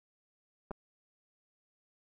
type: clicks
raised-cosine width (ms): 1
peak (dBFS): -27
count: 2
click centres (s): 0.709 / 0.714
effects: none